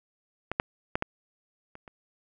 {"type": "clicks", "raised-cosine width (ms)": 0.5, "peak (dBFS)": [-15, -8, -11, -12, -29, -30], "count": 6, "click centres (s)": [0.516, 0.599, 0.955, 1.024, 1.754, 1.878], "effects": []}